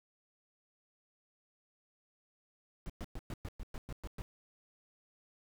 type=noise bursts; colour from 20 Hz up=brown; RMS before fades=-41 dBFS; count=10; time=2.86-4.22 s; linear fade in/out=0 ms; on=37 ms; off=110 ms; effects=none